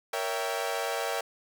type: chord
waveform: sawtooth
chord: A# diminished seventh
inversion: none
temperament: equal with one note detuned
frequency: 466.2 / 561.8 / 659.3 / 784 Hz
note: A#4 / C#5 / E5 / G5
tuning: 0 / +23 / 0 / 0 cents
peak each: -31 dBFS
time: 0.13-1.21 s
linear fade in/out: 5 ms
effects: none